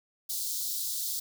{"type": "high-pass noise", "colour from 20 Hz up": "white", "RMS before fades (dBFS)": -33, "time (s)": [0.29, 1.2], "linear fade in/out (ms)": 10, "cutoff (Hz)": 3700, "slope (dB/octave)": 48, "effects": []}